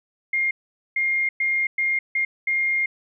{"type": "tone bursts at uneven times", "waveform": "sine", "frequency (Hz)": 2124, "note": "C7", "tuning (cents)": 25, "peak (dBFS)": -19, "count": 6, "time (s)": [[0.33, 0.51], [0.96, 1.29], [1.4, 1.67], [1.78, 1.99], [2.15, 2.25], [2.47, 2.86]], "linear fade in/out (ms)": 5, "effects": []}